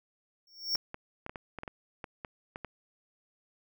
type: tone with exponential growth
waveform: square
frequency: 5480 Hz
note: F8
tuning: 34 cents flat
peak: -25 dBFS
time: 0.47-0.76 s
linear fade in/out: 2 ms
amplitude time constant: 63 ms
type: clicks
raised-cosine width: 0.5 ms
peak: -24 dBFS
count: 12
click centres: 0.753 / 0.944 / 1.264 / 1.295 / 1.358 / 1.587 / 1.634 / 1.678 / 2.042 / 2.248 / 2.559 / 2.647 s
effects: none